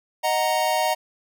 square chord, D# minor, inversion none, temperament equal, 622.3 / 740 / 932.3 Hz, D#5 / F#5 / A#5, 0 / 0 / 0 cents, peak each -25 dBFS, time 0.23-0.95 s, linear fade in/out 20 ms, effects none

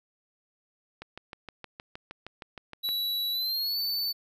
click train, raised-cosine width 0.3 ms, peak -24 dBFS, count 13, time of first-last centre 1.02-2.889 s, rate 6.42 Hz
square tone with pitch glide, 3927 to 4511 Hz, B7 to C#8, -11 to +29 cents, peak -28 dBFS, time 2.83-4.13 s, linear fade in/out 20 ms, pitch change +240 cents, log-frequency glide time 3.32-3.79 s
effects none

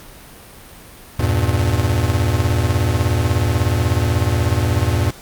square chord, E diminished, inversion none, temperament just, 82.41 / 98.89 / 118.67 Hz, E2 / G2 / Bb2, 0 / +16 / +31 cents, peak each -20 dBFS, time 1.19-5.11 s, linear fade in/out 5 ms, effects pink hiss -40 dBFS RMS until 5.21 s + Opus 48 kbps

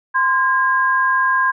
sine tone pair together, 1038 / 1622.7 Hz, C6 / G#6, -14 / -41 cents, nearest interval minor sixth, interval 773 cents, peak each -16 dBFS, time 0.14-1.52 s, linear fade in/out 20 ms, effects none

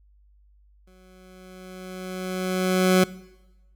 20% pulse tone with exponential growth, 185 Hz, F#3, in tune, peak -9 dBFS, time 0.87-3.04 s, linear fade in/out 5 ms, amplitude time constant 470 ms, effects noise-tail reverb RT60 1.0 s tail -20 dB re dry + added 50 Hz sine -54 dBFS peak until 3.75 s

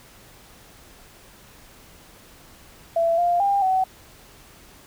sine tone with pitch steps, 669 / 699 / 799 / 754 Hz, E5 / F5 / G5 / F#5, +25 / +1 / +33 / +32 cents, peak -17 dBFS, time 2.96-3.84 s, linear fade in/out 5 ms, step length 220 ms, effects pink hiss -49 dBFS RMS until 4.86 s

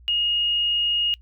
sine tone, 2863 Hz, F7, 42 cents sharp, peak -19 dBFS, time 0.08-1.14 s, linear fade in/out 0 ms, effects noise-tail reverb RT60 0.1 s tail -25 dB re dry + added 60 Hz sine -46 dBFS peak until 1.21 s

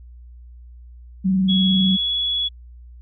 sine tone with vibrato, 189.1 Hz, F#3, 38 cents sharp, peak -15 dBFS, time 1.24-1.97 s, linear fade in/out 20 ms, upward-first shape square, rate 20 Hz, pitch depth 44 cents each way
sine tone with pitch glide, 3350 to 3381 Hz, G#7 to G#7, +14 to +30 cents, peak -19 dBFS, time 1.48-2.49 s, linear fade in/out 20 ms, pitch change +16 cents, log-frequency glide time 1.67-2.13 s
effects added 60 Hz sine -39 dBFS peak until 3.01 s

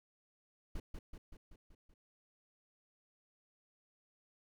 brown noise with echo, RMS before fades -40 dBFS, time 0.75-0.8 s, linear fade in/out 5 ms, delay 190 ms, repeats 6, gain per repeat -4 dB, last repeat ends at 1.94 s, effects none

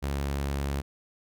sawtooth tone, 69.8 Hz, C#2, 13 cents sharp, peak -24 dBFS, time 0.02-0.82 s, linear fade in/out 20 ms, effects none

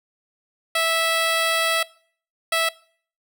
10% pulse tone bursts at uneven times, 656 Hz, E5, 9 cents flat, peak -10 dBFS, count 2, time 0.75-1.83 / 2.52-2.69 s, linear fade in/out 5 ms, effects noise-tail reverb RT60 0.5 s tail -21 dB re dry

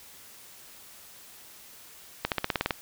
accelerating click train, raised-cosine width 0.3 ms, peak -9 dBFS, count 9, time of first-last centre 2.25-2.708 s, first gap 68 ms, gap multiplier 0.95, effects white hiss -50 dBFS RMS until 2.81 s

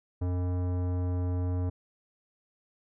sine tone with tanh clipping, 89.9 Hz, F#2, 49 cents flat, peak -29 dBFS, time 0.21-1.7 s, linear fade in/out 10 ms, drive 17 dB, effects none

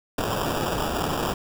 white noise with sample-and-hold, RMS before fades -26 dBFS, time 0.18-1.34 s, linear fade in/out 5 ms, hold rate 2100 Hz, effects none

